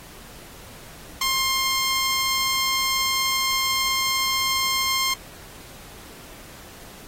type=tone; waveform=10% pulse; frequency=1060 Hz; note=C6; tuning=22 cents sharp; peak=-12 dBFS; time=1.21-5.14 s; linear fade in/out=5 ms; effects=pink hiss -44 dBFS RMS until 7.07 s + AAC 48 kbps